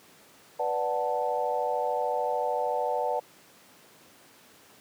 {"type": "chord", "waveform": "sine", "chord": "B minor seventh", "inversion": "none", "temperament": "equal", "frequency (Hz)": [493.9, 587.3, 740, 880], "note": ["B4", "D5", "F#5", "A5"], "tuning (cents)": [0, 0, 0, 0], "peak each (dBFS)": -31, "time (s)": [0.59, 3.2], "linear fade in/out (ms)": 10, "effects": ["pink hiss -55 dBFS RMS until 4.8 s", "high-pass 200 Hz 12 dB/octave"]}